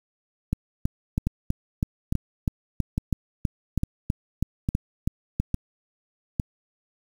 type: two click trains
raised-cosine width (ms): 5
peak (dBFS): -10 / -11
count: 16 / 7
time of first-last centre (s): 0.53-5.4 / 1.27-6.398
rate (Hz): 3.08 / 1.17
effects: 7-bit